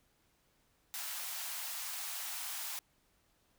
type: high-pass noise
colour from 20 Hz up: white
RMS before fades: -41 dBFS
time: 0.94-2.79 s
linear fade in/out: 0 ms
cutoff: 670 Hz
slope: 48 dB/octave
effects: pink hiss -73 dBFS RMS until 3.58 s